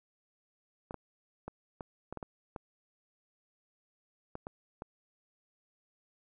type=clicks; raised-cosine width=1 ms; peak=-26 dBFS; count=11; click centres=0.909 / 0.943 / 1.48 / 1.808 / 2.126 / 2.173 / 2.228 / 2.562 / 4.354 / 4.469 / 4.821 s; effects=none